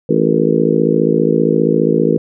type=harmonic tone with a mistuned harmonic; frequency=55 Hz; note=A1; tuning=in tune; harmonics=3 / 4 / 5 / 6 / 7 / 8 / 9; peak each=-18 / -18 / -18 / -18 / -18 / -18 / -18 dBFS; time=0.09-2.18 s; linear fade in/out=5 ms; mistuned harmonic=9; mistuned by=-58 cents; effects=none